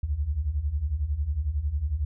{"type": "beating tone pair", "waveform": "sine", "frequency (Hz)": [66.2, 77.2], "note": ["C2", "D#2"], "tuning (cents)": [21, -13], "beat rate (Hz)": 11, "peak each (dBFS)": [-30, -26], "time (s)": [0.03, 2.05], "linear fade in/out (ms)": 5, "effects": []}